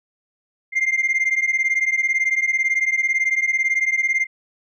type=beating tone pair; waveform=sine; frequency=2093 / 2111 Hz; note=C7 / C7; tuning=0 / +15 cents; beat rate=18 Hz; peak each=-18 dBFS; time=0.72-4.27 s; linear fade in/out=50 ms; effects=tanh soft clip ceiling -14 dBFS